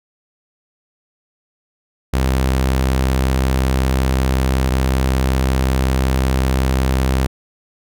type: tone pair in turn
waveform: sawtooth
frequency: 65.41 / 65.41 Hz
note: C2 / C2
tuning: 0 / 0 cents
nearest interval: unison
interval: 0 cents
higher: neither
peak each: -10 dBFS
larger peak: neither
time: 2.13-4.7 / 4.7-7.27 s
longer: neither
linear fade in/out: 10 ms
effects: none